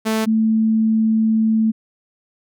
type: tone pair in turn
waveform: sawtooth / sine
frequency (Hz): 220 / 220.9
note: A3 / A3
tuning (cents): 0 / +7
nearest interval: unison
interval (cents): 7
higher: second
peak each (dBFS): -13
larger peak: neither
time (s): 0.05-0.26 / 0.26-1.72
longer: second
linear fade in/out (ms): 20
effects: none